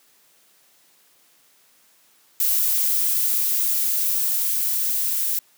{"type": "noise with level ramp", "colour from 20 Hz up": "violet", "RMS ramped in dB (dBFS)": [-20, -23], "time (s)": [2.4, 5.39], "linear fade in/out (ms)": 2, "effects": ["white hiss -58 dBFS RMS until 5.57 s", "high-pass 150 Hz 12 dB/octave"]}